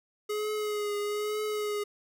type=tone with vibrato; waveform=square; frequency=419 Hz; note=G#4; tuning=15 cents sharp; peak=-30 dBFS; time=0.29-1.84 s; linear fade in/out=10 ms; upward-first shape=triangle; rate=1.1 Hz; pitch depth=34 cents each way; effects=none